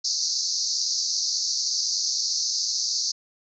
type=band-pass noise; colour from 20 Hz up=pink; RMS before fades=-26 dBFS; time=0.04-3.12 s; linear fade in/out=10 ms; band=4300 to 6400 Hz; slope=96 dB/octave; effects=none